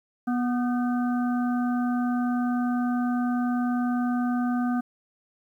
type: harmonic tone with a mistuned harmonic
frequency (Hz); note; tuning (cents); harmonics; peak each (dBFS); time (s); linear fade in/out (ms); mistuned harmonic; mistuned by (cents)
244.8; B3; -15; 1 / 3 / 5 / 6; -23 / -33 / -37 / -39; 0.27-4.81; 10; 6; +66
effects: 10-bit